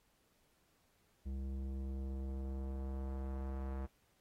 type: tone with low-pass filter sweep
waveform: square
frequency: 66.7 Hz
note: C2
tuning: 34 cents sharp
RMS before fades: -41 dBFS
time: 1.25-3.87 s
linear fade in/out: 20 ms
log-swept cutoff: 250 to 1200 Hz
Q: 0.88
effects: pink hiss -75 dBFS RMS until 4.2 s + AAC 48 kbps